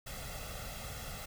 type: noise with comb filter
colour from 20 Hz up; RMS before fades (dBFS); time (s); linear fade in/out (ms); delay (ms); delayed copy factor
pink; -43; 0.06-1.26; 10; 1.5; +0.75
effects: none